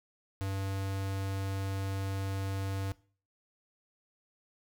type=tone; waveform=square; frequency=97.2 Hz; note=G2; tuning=14 cents flat; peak=-33 dBFS; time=0.41-2.92 s; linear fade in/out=0 ms; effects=noise-tail reverb RT60 0.4 s tail -19 dB re dry